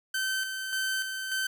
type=tone with tremolo; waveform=sawtooth; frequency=1541 Hz; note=G6; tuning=30 cents flat; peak=-24 dBFS; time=0.14-1.47 s; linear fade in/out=5 ms; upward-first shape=square; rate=1.7 Hz; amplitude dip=45%; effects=none